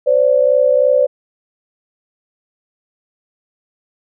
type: tone pair together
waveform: sine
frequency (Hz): 515 / 578.1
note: C5 / D5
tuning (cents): -28 / -27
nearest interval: major second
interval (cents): 201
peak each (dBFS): -12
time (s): 0.06-1.07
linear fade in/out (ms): 20
effects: none